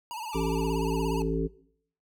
square tone with vibrato, 912 Hz, A#5, 38 cents flat, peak -35 dBFS, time 0.11-1.22 s, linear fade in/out 0 ms, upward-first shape sine, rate 17 Hz, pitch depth 110 cents each way
sawtooth tone with exponential decay, 1174.7 Hz, D6, in tune, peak -36 dBFS, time 0.33-1.16 s, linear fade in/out 2 ms, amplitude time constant 180 ms
harmonic tone, 55 Hz, A1, in tune, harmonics 1 / 3 / 5 / 7 / 8, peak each -32 / -32 / -32 / -32 / -32 dBFS, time 0.34-1.48 s, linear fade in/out 20 ms
effects noise-tail reverb RT60 0.6 s tail -18 dB re dry

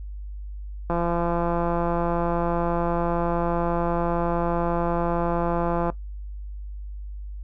click train, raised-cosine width 1 ms, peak -12 dBFS, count 856, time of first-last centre 0.9-5.9 s, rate 171 Hz, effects noise-tail reverb RT60 0.1 s tail -17 dB re dry + added 50 Hz sine -32 dBFS peak until 7.43 s

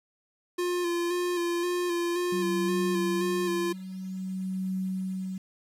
square tone with vibrato, 349.7 Hz, F4, 2 cents sharp, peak -27 dBFS, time 0.58-3.73 s, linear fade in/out 10 ms, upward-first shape square, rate 1.9 Hz, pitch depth 25 cents each way
sine tone with tremolo, 188 Hz, F#3, 28 cents sharp, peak -27 dBFS, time 2.32-5.38 s, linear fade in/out 5 ms, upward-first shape triangle, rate 0.51 Hz, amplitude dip 70%
effects resampled to 32000 Hz + 9-bit

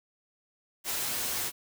white noise with comb filter, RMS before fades -32 dBFS, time 0.84-1.52 s, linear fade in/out 50 ms, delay 8.2 ms, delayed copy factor +0.55, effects none

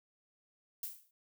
violet noise with exponential decay, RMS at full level -37 dBFS, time 0.83-1.11 s, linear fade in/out 2 ms, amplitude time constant 59 ms, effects none

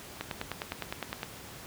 click train, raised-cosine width 0.3 ms, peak -17 dBFS, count 11, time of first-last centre 0.21-1.231 s, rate 9.79 Hz, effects pink hiss -46 dBFS RMS until 1.66 s + high-pass 60 Hz 12 dB/octave

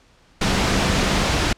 sine tone in noise, 193.9 Hz, G3, 19 cents flat, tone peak -26 dBFS, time 0.43-1.31 s, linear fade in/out 5 ms, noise pink, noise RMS -19 dBFS, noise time 0.41-1.53 s, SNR -10 dB, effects pink hiss -55 dBFS RMS until 1.57 s + low-pass 6000 Hz 12 dB/octave

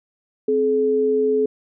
sine tone pair together, 261.6 / 427.8 Hz, C4 / A4, 0 / -49 cents, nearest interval major sixth, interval 851 cents, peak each -24 / -16 dBFS, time 0.48-1.46 s, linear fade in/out 5 ms, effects none

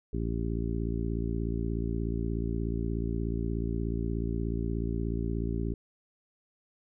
harmonic tone, 56.7 Hz, A#1, 47 cents flat, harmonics 1 / 2 / 3 / 4 / 5 / 6 / 7, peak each -32 / -35 / -37 / -38 / -39 / -40 / -40 dBFS, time 0.13-5.74 s, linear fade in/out 5 ms, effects none

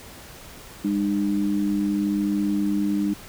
sine tone pair together, 202.3 / 303.1 Hz, G#3 / D#4, -45 / -45 cents, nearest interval perfect fifth, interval 700 cents, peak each -23 dBFS, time 0.84-3.14 s, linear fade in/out 10 ms, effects pink hiss -43 dBFS RMS until 3.28 s

